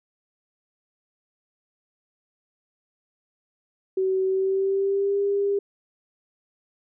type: tone with pitch glide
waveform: sine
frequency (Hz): 378.8 to 401.1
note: F#4 to G4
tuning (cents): +41 to +40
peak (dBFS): -20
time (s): 3.97-5.59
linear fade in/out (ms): 5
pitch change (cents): +99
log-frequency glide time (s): 4.25-5.19
effects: none